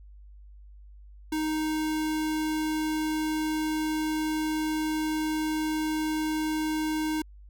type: tone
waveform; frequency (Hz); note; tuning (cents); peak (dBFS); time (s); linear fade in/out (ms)
square; 311.1; D#4; 0; -27; 1.32-7.22; 5
effects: added 50 Hz sine -46 dBFS peak until 7.49 s